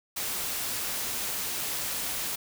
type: noise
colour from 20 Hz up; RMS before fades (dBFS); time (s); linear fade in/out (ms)
white; -32; 0.16-2.36; 10
effects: none